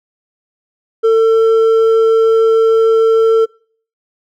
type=tone with hard clipping; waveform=sine; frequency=448.9 Hz; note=A4; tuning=35 cents sharp; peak=-8 dBFS; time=1.03-3.46 s; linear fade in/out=20 ms; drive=4 dB; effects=noise-tail reverb RT60 0.5 s tail -25 dB re dry